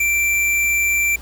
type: tone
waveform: square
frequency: 2349 Hz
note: D7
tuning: in tune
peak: -16 dBFS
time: 0-1.16 s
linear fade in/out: 5 ms
effects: added 60 Hz sine -36 dBFS peak until 1.21 s + pink hiss -43 dBFS RMS until 1.21 s